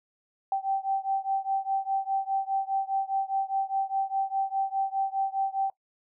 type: beating tone pair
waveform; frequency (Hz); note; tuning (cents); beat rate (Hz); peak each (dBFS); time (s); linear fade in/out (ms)
sine; 776 / 780.9; G5 / G5; -18 / -7; 4.9; -28 / -29; 0.52-5.7; 2
effects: noise-tail reverb RT60 0.1 s tail -19 dB re dry